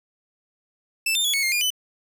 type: tone with pitch steps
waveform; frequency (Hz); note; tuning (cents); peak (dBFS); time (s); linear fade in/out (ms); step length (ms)
sawtooth; 2646 / 3603 / 3383 / 2210 / 2122 / 2421 / 3005; E7 / A7 / G#7 / C#7 / C7 / D#7 / F#7; +6 / +40 / +31 / -6 / +24 / -48 / +26; -17; 1.06-1.704; 5; 92
effects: none